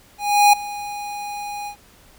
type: tone with ADSR envelope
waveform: square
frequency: 822 Hz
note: G#5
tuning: 18 cents flat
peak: -9 dBFS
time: 0.18-1.76 s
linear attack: 350 ms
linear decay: 7 ms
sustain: -19 dB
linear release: 87 ms
effects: pink hiss -51 dBFS RMS until 2.18 s